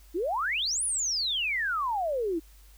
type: exponential two-way sweep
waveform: sine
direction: up then down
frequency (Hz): 308.9 to 10290 to 308.9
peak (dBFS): -26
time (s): 0.14-2.4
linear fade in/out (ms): 20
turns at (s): 0.84
effects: added 50 Hz sine -51 dBFS peak until 2.77 s + white hiss -60 dBFS RMS until 2.77 s